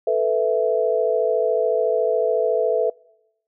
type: chord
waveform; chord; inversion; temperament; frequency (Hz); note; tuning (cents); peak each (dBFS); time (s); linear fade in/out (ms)
sine; A suspended second; none; equal; 440 / 493.9 / 659.3; A4 / B4 / E5; 0 / 0 / 0; -21; 0.07-2.9; 5
effects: noise-tail reverb RT60 0.9 s tail -26 dB re dry